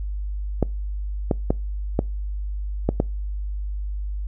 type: clicks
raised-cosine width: 2 ms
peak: -5 dBFS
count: 6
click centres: 0.627 / 1.312 / 1.505 / 1.991 / 2.89 / 3.001 s
effects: noise-tail reverb RT60 0.3 s tail -26 dB re dry + added 50 Hz sine -25 dBFS peak until 4.27 s